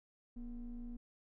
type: ring-modulated tone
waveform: triangle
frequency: 133.5 Hz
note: C3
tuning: 35 cents sharp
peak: -36 dBFS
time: 0.36-0.97 s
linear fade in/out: 10 ms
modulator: 106 Hz
effects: tanh soft clip ceiling -38 dBFS